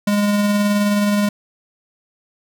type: tone with tremolo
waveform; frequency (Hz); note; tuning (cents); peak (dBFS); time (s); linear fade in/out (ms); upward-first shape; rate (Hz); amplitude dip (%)
square; 205.5; G#3; -18; -14; 0.07-1.29; 5; sine; 19; 25
effects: none